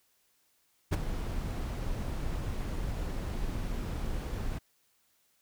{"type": "noise with ADSR envelope", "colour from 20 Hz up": "brown", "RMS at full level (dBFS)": -21, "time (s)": [0.91, 4.59], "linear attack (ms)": 28, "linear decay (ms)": 17, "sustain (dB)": -13, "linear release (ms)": 14, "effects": ["white hiss -71 dBFS RMS until 5.41 s"]}